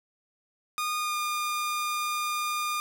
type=tone with pitch glide; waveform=sawtooth; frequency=1226 to 1211.2 Hz; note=D#6 to D#6; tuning=-26 to -47 cents; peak=-24 dBFS; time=0.78-2.8 s; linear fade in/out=0 ms; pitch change=-21 cents; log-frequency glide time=0.99-1.16 s; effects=none